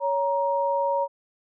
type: tone pair together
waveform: sine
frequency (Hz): 559 / 940.1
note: C#5 / A#5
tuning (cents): +14 / +14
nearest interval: major sixth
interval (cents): 900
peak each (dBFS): -24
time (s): 0-1.08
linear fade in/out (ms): 50
effects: none